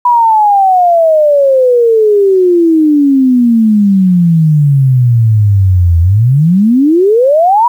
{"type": "exponential two-way sweep", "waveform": "sine", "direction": "down then up", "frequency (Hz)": [987.8, 82.41, 987.8], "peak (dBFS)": -4, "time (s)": [0.05, 7.68], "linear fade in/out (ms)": 5, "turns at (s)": 6, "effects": ["7-bit"]}